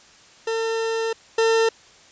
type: tone pair in turn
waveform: 40% pulse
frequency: 451.5 / 451.5 Hz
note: A4 / A4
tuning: +45 / +45 cents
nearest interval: unison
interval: 0 cents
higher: neither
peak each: -21 / -15 dBFS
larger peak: second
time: 0.47-1.13 / 1.38-1.69 s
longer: first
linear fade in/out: 5 ms
effects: white hiss -50 dBFS RMS until 2.11 s + resampled to 16000 Hz